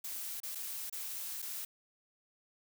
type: noise with dropouts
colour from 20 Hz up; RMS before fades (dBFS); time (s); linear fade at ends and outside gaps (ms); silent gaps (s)
blue; -41; 0.04-1.65; 5; 0.402-0.432 / 0.55-0.554 / 0.898-0.925 / 1.42-1.424
effects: none